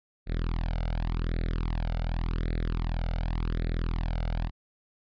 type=tone with flanger; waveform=sawtooth; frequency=41.2 Hz; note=E1; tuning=in tune; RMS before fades=-29 dBFS; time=0.26-4.51 s; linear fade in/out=50 ms; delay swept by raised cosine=0.49 to 1.4 ms; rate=0.88 Hz; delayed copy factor=+0.95; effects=resampled to 11025 Hz